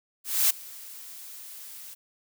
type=noise with ADSR envelope; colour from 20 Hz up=blue; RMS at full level=-20 dBFS; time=0.24-1.95 s; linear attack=260 ms; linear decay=9 ms; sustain=-23 dB; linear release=20 ms; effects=none